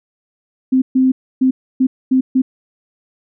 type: tone bursts at uneven times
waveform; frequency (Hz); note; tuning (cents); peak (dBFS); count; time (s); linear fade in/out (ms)
sine; 260; C4; -11; -9; 6; 0.72-0.82 / 0.95-1.12 / 1.41-1.51 / 1.8-1.87 / 2.11-2.21 / 2.35-2.42; 10
effects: none

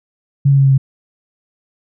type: tone with pitch steps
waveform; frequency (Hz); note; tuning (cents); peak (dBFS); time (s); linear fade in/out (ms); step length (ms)
sine; 139.7 / 138.33 / 136.98 / 135.64 / 134.32; C#3 / C#3 / C#3 / C#3 / C3; +14 / -3 / -20 / -37 / +46; -7; 0.45-0.78; 10; 66
effects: none

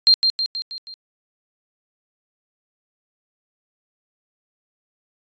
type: tone with echo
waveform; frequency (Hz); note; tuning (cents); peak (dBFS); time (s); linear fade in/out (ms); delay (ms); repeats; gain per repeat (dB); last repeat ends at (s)
sine; 4184; C8; -1; -9; 0.07-0.14; 0; 160; 5; -5; 0.94
effects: resampled to 16000 Hz

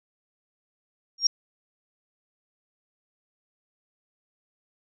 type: tone with exponential growth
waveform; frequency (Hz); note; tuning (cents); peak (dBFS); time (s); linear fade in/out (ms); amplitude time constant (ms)
sine; 5580; F8; -2; -12; 1.18-1.27; 5; 19
effects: none

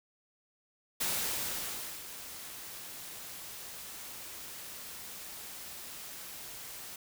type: noise with ADSR envelope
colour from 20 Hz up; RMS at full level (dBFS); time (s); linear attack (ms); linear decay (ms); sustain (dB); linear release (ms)
white; -32; 1-6.96; 12; 1000; -13; 3
effects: none

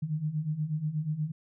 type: beating tone pair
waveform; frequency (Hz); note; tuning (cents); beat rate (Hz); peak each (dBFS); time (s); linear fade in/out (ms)
sine; 148.2 / 156.5; D3 / D#3; +16 / +10; 8.3; -34 / -30; 0.02-1.32; 10
effects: none

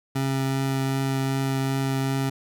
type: tone with vibrato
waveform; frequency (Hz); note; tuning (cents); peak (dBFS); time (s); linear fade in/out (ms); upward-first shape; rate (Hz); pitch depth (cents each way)
25% pulse; 134.8; C#3; -48; -19; 0.15-2.3; 10; triangle; 2.6; 9
effects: none

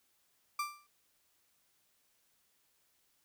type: tone with exponential decay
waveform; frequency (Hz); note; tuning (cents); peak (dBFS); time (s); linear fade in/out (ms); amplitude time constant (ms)
35% pulse; 1179; D6; +6; -29; 0.59-0.87; 5; 60
effects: white hiss -74 dBFS RMS until 3.24 s

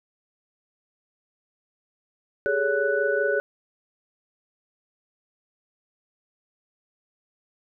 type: tone cluster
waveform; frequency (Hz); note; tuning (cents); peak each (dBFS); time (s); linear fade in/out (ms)
sine; 401.7 / 426.8 / 563 / 1485; G4 / G#4 / C#5 / F#6; +42 / +47 / +27 / +6; -28 / -26 / -25 / -26; 2.46-3.4; 0
effects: none

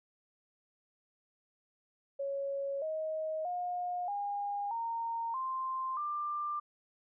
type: tone with pitch steps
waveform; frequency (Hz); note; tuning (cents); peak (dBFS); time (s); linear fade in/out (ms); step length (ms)
sine; 554.4 / 629.5 / 714.8 / 811.7 / 921.7 / 1046.6 / 1188.4; C#5 / D#5 / F5 / G#5 / A#5 / C6 / D6; 0 / +20 / +40 / -40 / -20 / 0 / +20; -33; 2.19-6.6; 10; 630
effects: none

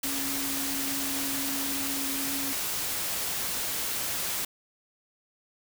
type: tone in noise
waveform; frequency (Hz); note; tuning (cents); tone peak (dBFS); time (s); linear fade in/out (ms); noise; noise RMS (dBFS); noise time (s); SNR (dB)
sine; 275.2; C#4; -12; -35; 0.04-2.53; 5; white; -31; 0.03-4.45; -7
effects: none

